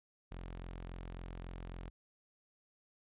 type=tone; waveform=sawtooth; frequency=43.65 Hz; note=F1; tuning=in tune; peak=-40 dBFS; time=0.31-1.9 s; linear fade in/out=10 ms; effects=resampled to 8000 Hz